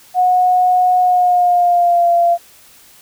sine tone with pitch glide, 729 to 688.9 Hz, F#5 to F5, -26 to -24 cents, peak -9 dBFS, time 0.14-2.38 s, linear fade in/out 50 ms, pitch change -98 cents, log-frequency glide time 1-2.1 s, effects white hiss -45 dBFS RMS until 3.01 s

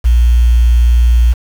sine tone with quantisation, 59.2 Hz, A#1, 27 cents sharp, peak -5 dBFS, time 0.04-1.34 s, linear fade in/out 20 ms, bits 5, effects none

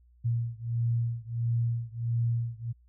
sine beating tone pair, 116.54 / 118.04 Hz, A#2 / A#2, 0 / +22 cents, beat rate 1.5 Hz, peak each -29 / -30 dBFS, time 0.24-2.73 s, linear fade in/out 20 ms, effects added 60 Hz sine -57 dBFS peak until 2.88 s

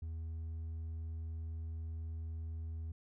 sine tone with hard clipping, 81 Hz, E2, 30 cents flat, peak -40 dBFS, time 0.02-2.92 s, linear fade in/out 5 ms, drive 2 dB, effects none

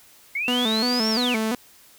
sine linear two-way sweep, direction up then down, 2121 to 5588 to 2121 Hz, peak -23 dBFS, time 0.35-1.36 s, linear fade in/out 5 ms, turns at 1.1 s
sawtooth tone with vibrato, 233.1 Hz, A#3, in tune, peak -18 dBFS, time 0.48-1.55 s, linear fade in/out 2 ms, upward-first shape square, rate 2.9 Hz, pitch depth 100 cents each way
effects white hiss -52 dBFS RMS until 1.98 s

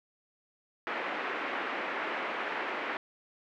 white band-pass noise, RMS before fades -35 dBFS, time 0.87-2.97 s, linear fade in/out 0 ms, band 270 to 2200 Hz, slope 24 dB/octave, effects none

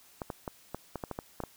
clicks, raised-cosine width 1 ms, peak -21 dBFS, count 10, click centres 0.218 / 0.302 / 0.478 / 0.746 / 0.957 / 1.038 / 1.113 / 1.189 / 1.403 / 1.437 s, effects white hiss -59 dBFS RMS until 1.56 s

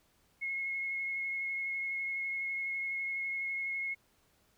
sine tone with vibrato, 2168 Hz, C#7, 39 cents flat, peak -33 dBFS, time 0.41-3.95 s, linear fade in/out 20 ms, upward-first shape sine, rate 12 Hz, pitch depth 12 cents each way, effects pink hiss -70 dBFS RMS until 4.57 s

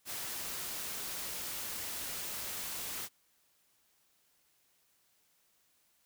white noise, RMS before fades -40 dBFS, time 0.05-3.09 s, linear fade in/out 50 ms, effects white hiss -72 dBFS RMS until 6.05 s

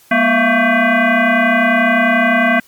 sine tone with frequency modulation, 659.3 Hz, E5, in tune, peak -9 dBFS, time 0.11-2.6 s, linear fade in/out 5 ms, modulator 450 Hz, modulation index 3.4, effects white hiss -48 dBFS RMS until 2.67 s + MP3 96 kbps

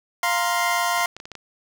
25% pulse chord, F suspended fourth, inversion none, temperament equal with one note detuned, 698.5 / 939.4 / 1046.5 Hz, F5 / Bb5 / C6, 0 / +13 / 0 cents, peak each -20 / -23 / -20 dBFS, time 0.23-1.06 s, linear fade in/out 2 ms
clicks, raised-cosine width 0.2 ms, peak -20 dBFS, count 8, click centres 0.976 / 1.008 / 1.049 / 1.166 / 1.201 / 1.255 / 1.317 / 1.353 s
effects none

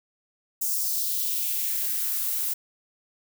violet noise with high-pass filter sweep, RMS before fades -27 dBFS, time 0.61-2.54 s, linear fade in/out 10 ms, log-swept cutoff 6700 to 760 Hz, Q 2, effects none

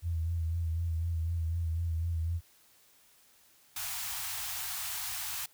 sine tone with vibrato, 83 Hz, E2, 12 cents sharp, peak -29 dBFS, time 0.02-2.41 s, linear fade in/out 50 ms, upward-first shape sine, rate 4 Hz, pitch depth 48 cents each way
white band-stop noise, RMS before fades -37 dBFS, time 3.76-5.46 s, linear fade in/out 5 ms, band 130 to 690 Hz, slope 96 dB/octave
effects white hiss -63 dBFS RMS until 5.53 s

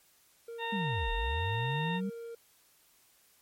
triangle tone, 464.3 Hz, A#4, 7 cents flat, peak -38 dBFS, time 0.48-2.35 s, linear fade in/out 5 ms
harmonic tone, 918 Hz, A#5, 27 cents flat, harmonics 1 / 2 / 3 / 4, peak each -36 / -39 / -41 / -42 dBFS, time 0.58-2.01 s, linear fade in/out 50 ms
sine linear two-way sweep, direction down then up, 215.2 to 36.71 to 201.3 Hz, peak -31 dBFS, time 0.72-2.1 s, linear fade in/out 10 ms, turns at 1.11 s
effects white hiss -65 dBFS RMS until 3.41 s + MP3 64 kbps

